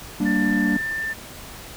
triangle chord, G minor, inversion none, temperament equal, 196 / 233.1 / 293.7 Hz, G3 / Bb3 / D4, 0 / 0 / 0 cents, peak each -21 dBFS, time 0.2-0.77 s, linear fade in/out 5 ms
sine tone, 1783 Hz, A6, 22 cents sharp, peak -24 dBFS, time 0.25-1.14 s, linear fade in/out 20 ms
effects pink hiss -39 dBFS RMS until 1.76 s

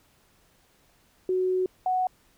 sine tone pair in turn, 370.1 / 740.2 Hz, F#4 / F#5, 0 / 0 cents, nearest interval octave, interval 1200 cents, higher second, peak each -22 dBFS, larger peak neither, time 1.29-1.66 / 1.86-2.07 s, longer first, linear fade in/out 2 ms, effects pink hiss -63 dBFS RMS until 2.37 s

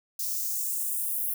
violet noise with high-pass filter sweep, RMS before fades -30 dBFS, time 0.19-1.34 s, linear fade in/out 5 ms, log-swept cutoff 5000 to 12000 Hz, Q 1.9, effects none

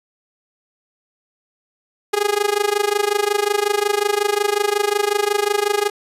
sawtooth tone with amplitude modulation, 412.1 Hz, G#4, 13 cents flat, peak -9 dBFS, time 2.13-5.9 s, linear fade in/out 10 ms, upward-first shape sine, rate 25.5 Hz, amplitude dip 90%, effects resampled to 32000 Hz

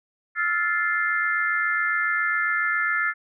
sine chord, F major seventh, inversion third, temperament just, 1309.6 / 1396.9 / 1746.1 / 2095 Hz, E6 / F6 / A6 / C7, -12 / 0 / -14 / +2 cents, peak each -30 / -26 / -24 / -28 dBFS, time 0.35-3.14 s, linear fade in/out 50 ms, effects none

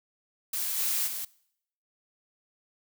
blue noise with level steps, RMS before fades -31 / -28 / -35 dBFS, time 0.53-1.25 s, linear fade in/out 5 ms, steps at 0.77 / 1.06 s, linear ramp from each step 20 ms, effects noise-tail reverb RT60 0.7 s tail -22 dB re dry

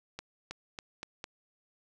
accelerating click train, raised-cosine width 0.2 ms, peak -22 dBFS, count 5, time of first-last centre 0.19-1.241 s, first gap 320 ms, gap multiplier 0.87, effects none

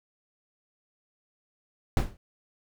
brown noise with exponential decay, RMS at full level -18 dBFS, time 1.97-2.17 s, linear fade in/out 1 ms, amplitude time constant 43 ms, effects none

